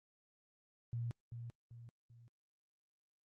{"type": "tone with echo", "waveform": "sine", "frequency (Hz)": 117.8, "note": "A#2", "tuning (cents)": 19, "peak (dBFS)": -37, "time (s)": [0.93, 1.11], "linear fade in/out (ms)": 0, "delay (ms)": 390, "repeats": 3, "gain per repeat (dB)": -7, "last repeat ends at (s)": 2.28, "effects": ["Opus 32 kbps"]}